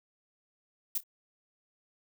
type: noise with echo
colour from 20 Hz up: violet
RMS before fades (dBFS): -30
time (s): 0.95-0.98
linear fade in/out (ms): 5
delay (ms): 28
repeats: 2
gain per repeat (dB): -15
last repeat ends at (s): 1.036
effects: none